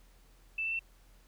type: tone with pitch steps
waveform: sine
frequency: 2647 / 2668 / 2690 Hz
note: E7 / E7 / E7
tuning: +7 / +20 / +34 cents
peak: -31 dBFS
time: 0.58-0.793 s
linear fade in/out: 5 ms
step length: 71 ms
effects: added 41 Hz sine -58 dBFS peak until 1.27 s + pink hiss -66 dBFS RMS until 1.27 s